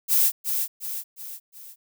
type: noise with echo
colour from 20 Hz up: violet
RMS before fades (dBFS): -19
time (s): 0.08-0.32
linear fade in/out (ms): 50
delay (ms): 360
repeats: 4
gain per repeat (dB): -6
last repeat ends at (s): 1.76
effects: none